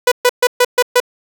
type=tone bursts; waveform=sawtooth; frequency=494 Hz; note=B4; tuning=in tune; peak=-4 dBFS; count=6; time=0.07-1.002 s; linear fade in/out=5 ms; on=47 ms; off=130 ms; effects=none